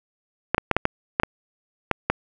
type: clicks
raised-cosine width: 0.5 ms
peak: -3 dBFS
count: 9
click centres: 0.546 / 0.581 / 0.713 / 0.766 / 0.854 / 1.199 / 1.234 / 1.913 / 2.1 s
effects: none